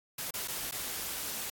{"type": "noise with dropouts", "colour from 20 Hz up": "white", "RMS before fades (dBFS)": -37, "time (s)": [0.18, 1.5], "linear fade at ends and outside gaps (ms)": 5, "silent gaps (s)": [[0.308, 0.338], [0.477, 0.481], [0.712, 0.721]], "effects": ["AAC 64 kbps"]}